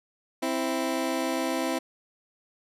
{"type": "tone pair together", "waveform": "20% pulse", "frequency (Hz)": [262.2, 329.6], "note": ["C4", "E4"], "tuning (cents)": [4, 0], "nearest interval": "major third", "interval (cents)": 396, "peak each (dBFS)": -24, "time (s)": [0.42, 1.79], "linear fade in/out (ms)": 10, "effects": ["resampled to 32000 Hz"]}